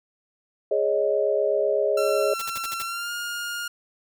sine chord, Ab suspended fourth, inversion none, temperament equal, 415.3 / 554.4 / 622.3 Hz, Ab4 / Db5 / Eb5, 0 / 0 / 0 cents, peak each -24 dBFS, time 0.71-2.34 s, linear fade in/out 5 ms
sawtooth tone with pitch glide, 1354 to 1418 Hz, E6 to F6, +46 to +26 cents, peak -25 dBFS, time 1.97-3.68 s, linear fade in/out 5 ms, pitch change +80 cents, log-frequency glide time 2.84-3.12 s
white noise bursts, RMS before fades -33 dBFS, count 6, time 2.39-2.824 s, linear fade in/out 5 ms, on 29 ms, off 52 ms
effects none

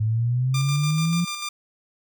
sine exponential sweep, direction up, 106.8 to 176 Hz, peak -19 dBFS, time 0-1.25 s, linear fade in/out 10 ms
10% pulse tone with tremolo, 1194 Hz, D6, 28 cents sharp, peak -19 dBFS, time 0.54-1.49 s, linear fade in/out 5 ms, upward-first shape square, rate 6.8 Hz, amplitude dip 40%
effects none

